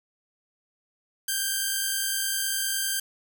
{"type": "tone pair together", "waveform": "5% pulse", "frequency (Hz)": [1544, 1593.8], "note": ["G6", "G6"], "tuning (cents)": [-27, 28], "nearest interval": "minor second", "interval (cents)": 55, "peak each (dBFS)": [-19, -16], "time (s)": [1.28, 3], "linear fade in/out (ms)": 5, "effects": []}